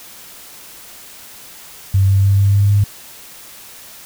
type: tone with pitch steps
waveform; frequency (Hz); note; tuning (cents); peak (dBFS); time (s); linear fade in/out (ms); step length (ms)
sine; 96.8 / 97.76 / 98.72 / 99.69 / 100.68 / 101.67; G2 / G2 / G2 / G2 / G2 / G#2; -21 / -4 / +13 / +30 / +47 / -36; -9; 1.94-2.84; 5; 150
effects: white hiss -38 dBFS RMS until 4.05 s